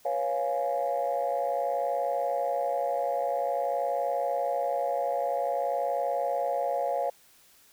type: chord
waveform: sine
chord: C# dominant seventh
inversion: third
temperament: equal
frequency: 493.9 / 554.4 / 698.5 / 830.6 Hz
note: B4 / C#5 / E#5 / G#5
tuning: 0 / 0 / 0 / 0 cents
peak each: -34 / -29 / -29 / -33 dBFS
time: 0.05-7.1 s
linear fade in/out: 5 ms
effects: tanh soft clip ceiling -18 dBFS + white hiss -59 dBFS RMS until 7.72 s